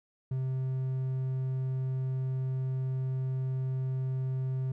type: tone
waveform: triangle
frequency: 130.81 Hz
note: C3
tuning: in tune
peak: -27 dBFS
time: 0.31-4.72 s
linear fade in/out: 5 ms
effects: none